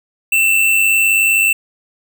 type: tone with amplitude modulation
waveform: square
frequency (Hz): 2676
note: E7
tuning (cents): +25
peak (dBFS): -9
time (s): 0.32-1.53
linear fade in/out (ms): 5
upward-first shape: sine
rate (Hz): 99.3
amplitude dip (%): 45
effects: none